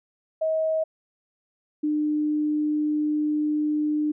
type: tone pair in turn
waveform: sine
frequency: 636 / 301.2 Hz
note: D#5 / D4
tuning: +38 / +44 cents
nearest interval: octave + minor second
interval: 1294 cents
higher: first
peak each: -21 dBFS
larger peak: neither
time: 0.41-0.84 / 1.83-4.12 s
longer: second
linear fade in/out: 10 ms
effects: none